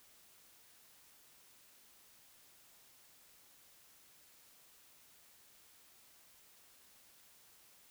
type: silence
effects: white hiss -64 dBFS RMS until 7.9 s